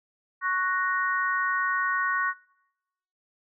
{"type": "chord", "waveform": "sine", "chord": "F# major", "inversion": "second", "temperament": "equal", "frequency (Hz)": [1108.7, 1480, 1864.7], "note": ["C#6", "F#6", "A#6"], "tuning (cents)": [0, 0, 0], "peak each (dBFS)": [-27, -28, -29], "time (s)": [0.41, 2.34], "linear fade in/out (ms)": 50, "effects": ["noise-tail reverb RT60 0.9 s tail -23 dB re dry"]}